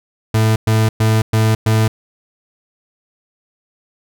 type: tone bursts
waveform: 40% pulse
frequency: 110 Hz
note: A2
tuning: in tune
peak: -10 dBFS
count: 5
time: 0.34-1.88 s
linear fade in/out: 5 ms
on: 220 ms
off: 110 ms
effects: none